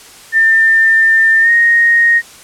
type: tone with pitch glide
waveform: sine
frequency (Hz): 1797 to 1864.7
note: A6 to A#6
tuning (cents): +36 to 0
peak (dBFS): -6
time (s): 0.32-2.22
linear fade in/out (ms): 50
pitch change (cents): +64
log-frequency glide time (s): 1.41-1.5
effects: white hiss -37 dBFS RMS until 2.43 s + low-pass 10000 Hz 12 dB/octave